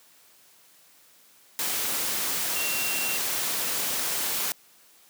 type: tone in noise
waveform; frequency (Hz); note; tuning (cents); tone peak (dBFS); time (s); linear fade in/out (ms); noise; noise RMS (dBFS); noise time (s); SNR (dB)
sine; 2741; F7; -33; -31; 2.56-3.17; 0; white; -28; 1.59-4.52; -6
effects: white hiss -57 dBFS RMS until 5.09 s + high-pass 150 Hz 12 dB/octave